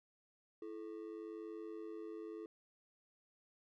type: ring-modulated tone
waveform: triangle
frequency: 382.2 Hz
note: G4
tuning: 44 cents flat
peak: -40 dBFS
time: 0.62-2.46 s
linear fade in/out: 2 ms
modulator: 50.4 Hz
effects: none